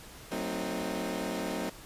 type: chord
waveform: 20% pulse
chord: F# diminished seventh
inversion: none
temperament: equal with one note detuned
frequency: 185 / 225 / 261.6 / 311.1 Hz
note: F#3 / A3 / C4 / Eb4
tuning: 0 / +39 / 0 / 0 cents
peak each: -33 dBFS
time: 0.31-1.7 s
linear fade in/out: 10 ms
effects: pink hiss -49 dBFS RMS until 1.85 s + resampled to 32000 Hz